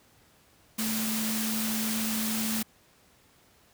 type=tone in noise; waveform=sine; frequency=220 Hz; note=A3; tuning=in tune; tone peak=-30 dBFS; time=0.78-2.63 s; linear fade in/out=10 ms; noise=white; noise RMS=-32 dBFS; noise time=0.78-2.63 s; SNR=-1 dB; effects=pink hiss -61 dBFS RMS until 3.73 s + high-pass 60 Hz 12 dB/octave